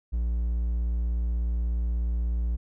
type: tone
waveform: triangle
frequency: 58.27 Hz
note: A#1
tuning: in tune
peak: -22 dBFS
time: 0.12-2.57 s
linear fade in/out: 20 ms
effects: none